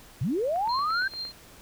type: linear sweep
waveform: sine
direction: up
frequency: 98 to 1600 Hz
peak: -24 dBFS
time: 0.21-1.08 s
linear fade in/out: 5 ms
type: click train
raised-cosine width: 0.5 ms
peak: -29 dBFS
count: 7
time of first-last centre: 0.56-1.252 s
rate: 8.67 Hz
type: tone with tremolo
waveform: sine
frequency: 4184 Hz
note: C8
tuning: 1 cent flat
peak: -30 dBFS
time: 0.69-1.32 s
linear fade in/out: 2 ms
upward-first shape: triangle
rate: 4.3 Hz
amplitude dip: 90%
effects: pink hiss -51 dBFS RMS until 1.61 s